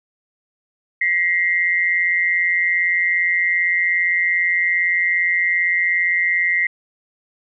sine tone pair together, 1916.5 / 2094 Hz, A#6 / C7, +47 / +1 cents, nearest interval major second, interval 154 cents, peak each -18 dBFS, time 1.01-6.67 s, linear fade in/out 5 ms, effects none

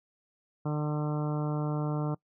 harmonic tone, 150 Hz, D3, 37 cents sharp, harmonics 1 / 2 / 3 / 4 / 5 / 6 / 7 / 8 / 9, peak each -29 / -35 / -39 / -41 / -43 / -45 / -46 / -47 / -48 dBFS, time 0.65-2.15 s, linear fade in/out 10 ms, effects noise-tail reverb RT60 0.1 s tail -23 dB re dry

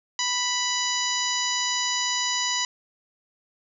harmonic tone, 987.8 Hz, B5, in tune, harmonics 1 / 2 / 3 / 4 / 5 / 6 / 7, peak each -31 / -31 / -31 / -31 / -31 / -31 / -31 dBFS, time 0.19-2.65 s, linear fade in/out 2 ms, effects none

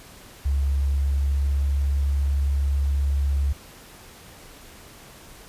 sine tone with pitch glide, 69.3 to 69.9 Hz, C#2 to C#2, 0 to +15 cents, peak -19 dBFS, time 0.45-3.53 s, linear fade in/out 10 ms, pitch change +15 cents, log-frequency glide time 0.76-1.77 s, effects pink hiss -46 dBFS RMS until 5.48 s + resampled to 32000 Hz

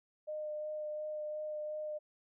sine tone with vibrato, 608 Hz, D#5, 40 cents flat, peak -37 dBFS, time 0.27-1.99 s, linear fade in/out 20 ms, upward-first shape sine, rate 2.8 Hz, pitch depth 12 cents each way, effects none

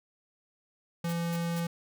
square tone, 169.4 Hz, E3, 48 cents sharp, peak -30 dBFS, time 1.04-1.67 s, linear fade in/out 5 ms
white noise bursts, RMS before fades -44 dBFS, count 3, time 1.09-1.598 s, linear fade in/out 2 ms, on 36 ms, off 200 ms
effects none

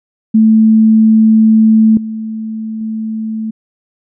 sine tone with level steps, 220 Hz, A3, in tune, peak -4 / -18 / -16 dBFS, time 0.34-3.51 s, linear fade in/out 10 ms, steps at 1.97 / 2.81 s, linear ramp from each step 2 ms, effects none

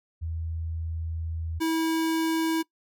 sine / square tone pair in turn, 81.6 / 324.1 Hz, E2 / E4, -17 / -29 cents, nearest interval 2 octaves, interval 2388 cents, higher second, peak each -29 / -24 dBFS, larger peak second, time 0.21-1.6 / 1.6-2.63 s, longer first, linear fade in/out 20 ms, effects noise-tail reverb RT60 0.1 s tail -22 dB re dry

